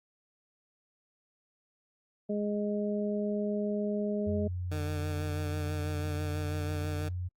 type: harmonic tone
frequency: 207.3 Hz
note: G#3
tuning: 3 cents flat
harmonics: 1 / 2 / 3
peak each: -31 / -34 / -36 dBFS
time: 2.29-4.48 s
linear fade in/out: 10 ms
type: tone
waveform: sine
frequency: 90 Hz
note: F#2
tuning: 47 cents flat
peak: -32 dBFS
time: 4.26-7.29 s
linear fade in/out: 20 ms
type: tone with vibrato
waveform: 15% pulse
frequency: 150.3 Hz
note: D3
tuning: 40 cents sharp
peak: -29 dBFS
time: 4.71-7.09 s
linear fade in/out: 10 ms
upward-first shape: sine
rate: 6.1 Hz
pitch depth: 25 cents each way
effects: Opus 48 kbps